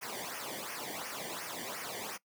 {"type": "noise with flanger", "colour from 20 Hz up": "pink", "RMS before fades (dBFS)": -41, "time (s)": [0.01, 2.18], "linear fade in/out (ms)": 20, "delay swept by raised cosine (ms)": [0.25, 0.78], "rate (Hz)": 2.8, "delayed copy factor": -0.8, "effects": ["noise-tail reverb RT60 0.1 s tail -20 dB re dry", "high-pass 150 Hz 12 dB/octave"]}